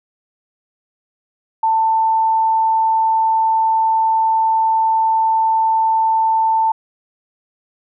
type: tone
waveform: sine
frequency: 890 Hz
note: A5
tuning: 20 cents sharp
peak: -12 dBFS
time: 1.63-6.72 s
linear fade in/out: 5 ms
effects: none